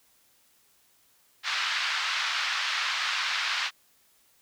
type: band-pass noise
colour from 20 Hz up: pink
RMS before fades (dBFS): -29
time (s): 1.43-3.71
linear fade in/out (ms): 50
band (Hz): 1200 to 4800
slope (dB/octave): 24
effects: white hiss -64 dBFS RMS until 4.41 s